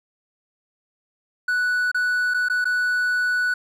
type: tone with dropouts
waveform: triangle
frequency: 1480 Hz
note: F#6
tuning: in tune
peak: -17 dBFS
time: 1.48-3.54 s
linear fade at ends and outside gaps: 5 ms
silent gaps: 1.916-1.945 / 2.339-2.343 / 2.486-2.498 / 2.644-2.653 s
effects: none

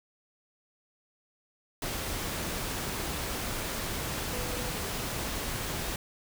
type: tone in noise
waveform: sine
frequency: 496 Hz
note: B4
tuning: 7 cents sharp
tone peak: -41 dBFS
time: 4.33-4.7 s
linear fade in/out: 2 ms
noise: pink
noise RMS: -34 dBFS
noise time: 1.82-5.96 s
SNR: -10 dB
effects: none

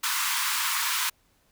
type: high-pass noise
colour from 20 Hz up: pink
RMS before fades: -27 dBFS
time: 0.03-1.1 s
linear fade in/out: 10 ms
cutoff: 920 Hz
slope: 96 dB/octave
effects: pink hiss -66 dBFS RMS until 1.51 s

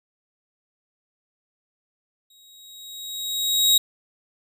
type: tone with exponential growth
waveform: sawtooth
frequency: 3802 Hz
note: A#7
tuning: 33 cents sharp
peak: -10 dBFS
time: 2.3-3.78 s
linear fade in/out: 5 ms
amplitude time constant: 320 ms
effects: none

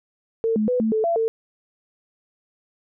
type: tone with pitch steps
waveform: sine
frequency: 452.1 / 214 / 497.7 / 221.2 / 437.4 / 676 / 449.8 Hz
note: A4 / A3 / B4 / A3 / A4 / E5 / A4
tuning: +47 / -48 / +13 / +9 / -10 / +43 / +38 cents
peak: -18 dBFS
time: 0.44-1.28 s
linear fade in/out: 0 ms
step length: 120 ms
effects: none

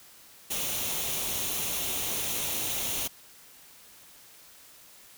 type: noise with comb filter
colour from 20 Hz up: white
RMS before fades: -31 dBFS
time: 0.5-3.08 s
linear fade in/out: 10 ms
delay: 0.31 ms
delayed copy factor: +0.5
effects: white hiss -53 dBFS RMS until 5.17 s

